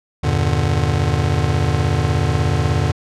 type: chord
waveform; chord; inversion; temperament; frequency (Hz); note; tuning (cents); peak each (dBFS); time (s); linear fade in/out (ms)
square; E half-diminished seventh; none; just; 82.41 / 98.89 / 118.67 / 148.33; E2 / G2 / Bb2 / D3; 0 / +16 / +31 / +18; -21 / -22 / -22 / -21; 0.23-2.92; 10
effects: low-pass 7000 Hz 12 dB/octave